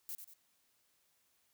violet noise with echo, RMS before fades -43 dBFS, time 0.09-0.15 s, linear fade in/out 0 ms, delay 93 ms, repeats 2, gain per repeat -7 dB, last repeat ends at 0.336 s, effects white hiss -75 dBFS RMS until 1.53 s

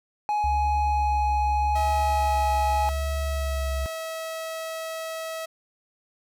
triangle tone, 838 Hz, G#5, 15 cents sharp, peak -20 dBFS, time 0.29-2.89 s, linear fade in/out 0 ms
sine tone with vibrato, 69.3 Hz, C#2, in tune, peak -25 dBFS, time 0.44-3.86 s, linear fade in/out 0 ms, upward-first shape sine, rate 0.83 Hz, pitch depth 48 cents each way
sawtooth tone with pitch glide, 642 to 646.5 Hz, E5 to E5, -46 to -34 cents, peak -27 dBFS, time 1.75-5.46 s, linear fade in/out 10 ms, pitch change +12 cents, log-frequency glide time 1.9-3.05 s
effects none

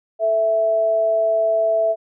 sine tone pair together, 438.9 / 659.3 Hz, A4 / E5, -4 / 0 cents, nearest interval perfect fifth, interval 704 cents, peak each -27 / -15 dBFS, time 0.19-1.96 s, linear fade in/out 50 ms, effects none

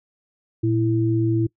sine tone pair together, 115.74 / 330.6 Hz, A#2 / E4, -12 / +5 cents, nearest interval octave + tritone, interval 1817 cents, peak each -20 dBFS, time 0.63-1.47 s, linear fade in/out 10 ms, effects noise-tail reverb RT60 0.1 s tail -22 dB re dry

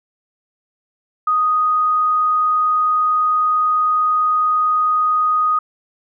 sine tone, 1244.5 Hz, D#6, in tune, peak -13 dBFS, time 1.27-5.59 s, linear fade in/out 5 ms, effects none

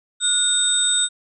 sine tone cluster, 1446 / 3693 / 7960 / 8510 Hz, F#6 / A#7 / B8 / C9, -40 / -17 / +13 / +28 cents, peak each -28 / -19 / -20 / -27 dBFS, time 0.2-1.09 s, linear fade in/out 50 ms, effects none

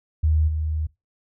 sine tone with level steps, 77.78 Hz, D#2, in tune, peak -16 / -22 dBFS, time 0.23-0.87 s, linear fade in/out 10 ms, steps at 0.47 s, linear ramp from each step 20 ms, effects noise-tail reverb RT60 0.2 s tail -20 dB re dry

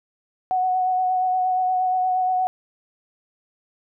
sine tone with vibrato, 740 Hz, F#5, in tune, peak -18 dBFS, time 0.51-2.47 s, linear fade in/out 0 ms, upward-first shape sine, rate 8.5 Hz, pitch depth 18 cents each way, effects none

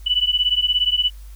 sine beating tone pair, 2960 / 2977 Hz, F#7 / F#7, 0 / +10 cents, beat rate 17 Hz, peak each -19 dBFS, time 0.06-1.1 s, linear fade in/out 10 ms, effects added 50 Hz sine -35 dBFS peak until 1.35 s + white hiss -53 dBFS RMS until 1.35 s

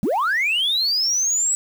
sine linear sweep, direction up, 155.56 to 7902 Hz, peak -16 dBFS, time 0.03-1.55 s, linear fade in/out 0 ms, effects tanh soft clip ceiling -14 dBFS + 7-bit

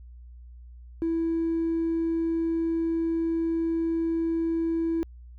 sine tone with hard clipping, 329.6 Hz, E4, in tune, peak -24 dBFS, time 1.02-5.03 s, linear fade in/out 0 ms, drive 1 dB, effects added 60 Hz sine -43 dBFS peak until 5.38 s

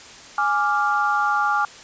sine chord, D diminished, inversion second, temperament equal, 830.6 / 1174.7 / 1396.9 Hz, Ab5 / D6 / F6, 0 / 0 / 0 cents, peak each -22 dBFS, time 0.38-1.65 s, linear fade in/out 2 ms, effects white hiss -42 dBFS RMS until 1.83 s + resampled to 16000 Hz

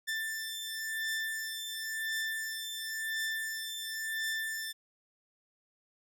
sawtooth beating tone pair, 1774 / 1774.95 Hz, A6 / A6, +14 / +15 cents, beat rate 0.95 Hz, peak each -33 / -35 dBFS, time 0.07-4.73 s, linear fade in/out 20 ms, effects none

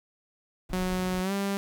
brown noise, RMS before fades -39 dBFS, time 0.69-1.21 s, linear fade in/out 5 ms
sawtooth tone with pitch glide, 183.9 to 198.24 Hz, F#3 to G3, -10 to +20 cents, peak -23 dBFS, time 0.73-1.57 s, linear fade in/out 0 ms, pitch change +130 cents, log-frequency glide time 1.22-1.32 s
effects none

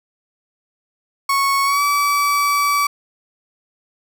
35% pulse tone with pitch glide, 1105 to 1149.3 Hz, C#6 to D6, -6 to -38 cents, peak -13 dBFS, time 1.29-2.87 s, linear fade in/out 5 ms, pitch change +68 cents, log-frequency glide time 1.64-1.82 s, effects none

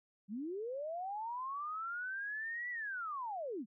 sine linear two-way sweep, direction up then down, 185.2 to 1975.5 to 185.2 Hz, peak -38 dBFS, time 0.28-3.66 s, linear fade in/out 50 ms, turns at 2.7 s, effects none

